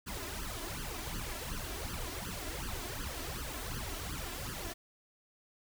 pink noise with flanger, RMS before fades -40 dBFS, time 0.06-4.74 s, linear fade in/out 20 ms, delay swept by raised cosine 0.64 to 3.04 ms, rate 2.7 Hz, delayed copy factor +1, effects none

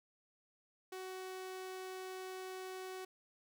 sawtooth tone, 374.1 Hz, F#4, 19 cents sharp, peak -40 dBFS, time 0.92-3.05 s, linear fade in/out 5 ms, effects none

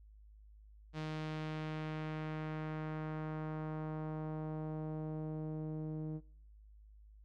sawtooth tone with low-pass filter sweep, 155.5 Hz, D#3, 1 cent flat, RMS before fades -41 dBFS, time 0.93-6.21 s, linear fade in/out 50 ms, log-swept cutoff 4300 to 380 Hz, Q 1, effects noise-tail reverb RT60 0.7 s tail -25 dB re dry + added 52 Hz sine -56 dBFS peak until 7.24 s

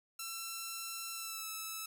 5% pulse tone with pitch glide, 1345 to 1308.2 Hz, E6 to E6, +34 to -14 cents, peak -29 dBFS, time 0.19-1.86 s, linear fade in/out 5 ms, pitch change -48 cents, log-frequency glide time 1.12-1.46 s, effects none

